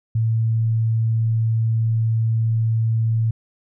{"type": "tone", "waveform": "sine", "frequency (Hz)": 112.7, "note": "A2", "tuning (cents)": 42, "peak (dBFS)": -16, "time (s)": [0.15, 3.31], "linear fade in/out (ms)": 5, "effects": []}